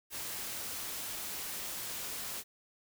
white noise, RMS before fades -40 dBFS, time 0.1-2.44 s, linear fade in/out 50 ms, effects none

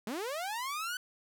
sawtooth linear sweep, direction up, 196 to 1517 Hz, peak -31 dBFS, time 0.07-0.97 s, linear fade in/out 2 ms, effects none

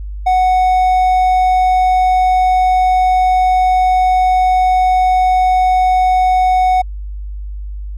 triangle tone, 740 Hz, F#5, in tune, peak -7 dBFS, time 0.26-6.82 s, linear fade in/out 10 ms, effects added 50 Hz sine -22 dBFS peak until 7.97 s

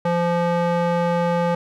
square tone with band-pass filter, 172.4 Hz, F3, 22 cents flat, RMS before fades -20 dBFS, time 0.05-1.55 s, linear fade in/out 5 ms, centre 670 Hz, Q 1, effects none

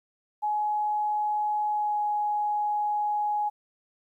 sine tone with pitch glide, 842 to 835.7 Hz, G#5 to G#5, +24 to +11 cents, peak -24 dBFS, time 0.42-3.5 s, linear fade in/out 20 ms, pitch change -13 cents, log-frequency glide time 1.7-2 s, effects 11-bit

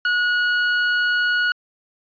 40% pulse tone, 1455 Hz, F#6, 29 cents flat, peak -16 dBFS, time 0.05-1.52 s, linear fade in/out 2 ms, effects resampled to 11025 Hz

